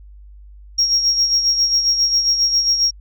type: tone with tremolo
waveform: sine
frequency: 5588 Hz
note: F8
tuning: in tune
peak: -10 dBFS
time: 0.78-2.91 s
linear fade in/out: 10 ms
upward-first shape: sine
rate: 7.4 Hz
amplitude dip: 60%
effects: tanh soft clip ceiling -8 dBFS + added 50 Hz sine -38 dBFS peak until 3 s